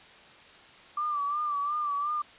sine tone with vibrato, 1174.7 Hz, D6, in tune, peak -27 dBFS, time 0.97-2.22 s, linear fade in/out 5 ms, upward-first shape sine, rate 2.8 Hz, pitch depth 58 cents each way, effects white hiss -52 dBFS RMS until 2.38 s + resampled to 8000 Hz

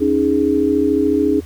sine chord, C# suspended second, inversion none, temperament equal, 277.2 / 311.1 / 415.3 Hz, C#4 / D#4 / G#4, 0 / 0 / 0 cents, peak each -17 dBFS, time 0-1.41 s, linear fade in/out 20 ms, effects added 82 Hz sine -32 dBFS peak until 1.45 s + pink hiss -45 dBFS RMS until 1.45 s

